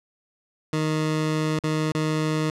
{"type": "tone with dropouts", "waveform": "20% pulse", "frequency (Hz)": 155.56, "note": "D#3", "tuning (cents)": 0, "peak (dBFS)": -17, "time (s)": [0.73, 2.5], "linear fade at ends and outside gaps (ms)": 2, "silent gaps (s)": [[1.591, 1.637], [1.92, 1.949]], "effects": ["low-pass 8000 Hz 12 dB/octave"]}